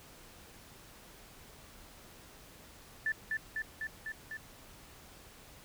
sine tone with echo, 1760 Hz, A6, in tune, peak -29 dBFS, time 3.06-3.12 s, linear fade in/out 2 ms, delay 250 ms, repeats 5, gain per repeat -2 dB, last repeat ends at 4.37 s, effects pink hiss -55 dBFS RMS until 5.64 s

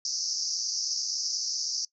pink band-pass noise, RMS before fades -31 dBFS, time 0.05-1.85 s, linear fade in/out 2 ms, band 4800 to 6200 Hz, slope 96 dB/octave, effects noise-tail reverb RT60 0.1 s tail -22 dB re dry

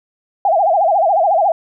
sine tone with vibrato, 725 Hz, F#5, 35 cents flat, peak -10 dBFS, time 0.45-1.52 s, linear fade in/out 2 ms, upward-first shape sine, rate 14 Hz, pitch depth 220 cents each way, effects none

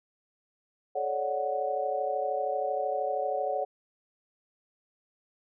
sine chord, D major seventh, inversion second, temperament equal with one note detuned, 430.2 / 554.4 / 587.3 / 740 Hz, A4 / C#5 / D5 / F#5, -39 / 0 / 0 / 0 cents, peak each -36 / -32 / -34 / -31 dBFS, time 0.95-3.65 s, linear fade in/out 10 ms, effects none

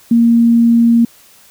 sine tone, 233.1 Hz, A#3, in tune, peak -6 dBFS, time 0.11-1.05 s, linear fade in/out 5 ms, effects white hiss -45 dBFS RMS until 1.5 s

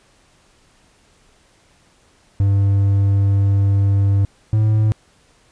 triangle tone pair in turn, 99.2 / 108.04 Hz, G2 / A2, +21 / -31 cents, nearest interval minor second, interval 148 cents, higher second, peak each -10 dBFS, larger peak neither, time 2.4-4.25 / 4.53-4.92 s, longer first, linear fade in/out 0 ms, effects pink hiss -55 dBFS RMS until 5.51 s + resampled to 22050 Hz

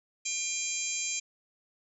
harmonic tone with a mistuned harmonic, 800 Hz, G5, 35 cents sharp, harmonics 3 / 4 / 5 / 6 / 7 / 8 / 9, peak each -37 / -44 / -44 / -43 / -44 / -36 / -34 dBFS, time 0.25-1.2 s, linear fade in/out 10 ms, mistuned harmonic 9, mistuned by +20 cents, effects none

